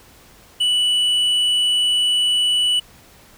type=tone with hard clipping; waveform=sine; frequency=2960 Hz; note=F#7; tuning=in tune; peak=-16 dBFS; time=0.6-2.8 s; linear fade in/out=10 ms; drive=4 dB; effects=pink hiss -48 dBFS RMS until 3.37 s